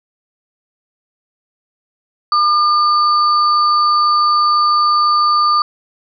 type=tone pair together; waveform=sine; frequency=1204 / 4546 Hz; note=D6 / C#8; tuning=+43 / +43 cents; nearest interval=octave + major seventh; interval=2300 cents; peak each=-10 / -20 dBFS; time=2.32-5.62 s; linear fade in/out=2 ms; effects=none